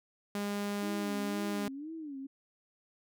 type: tone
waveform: sawtooth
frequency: 203.6 Hz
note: G#3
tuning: 34 cents flat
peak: -29 dBFS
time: 0.35-1.68 s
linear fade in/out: 2 ms
type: tone with vibrato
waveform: sine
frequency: 295.8 Hz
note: D4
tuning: 13 cents sharp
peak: -39 dBFS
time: 0.82-2.27 s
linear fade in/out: 10 ms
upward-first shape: sine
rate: 2 Hz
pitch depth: 170 cents each way
effects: none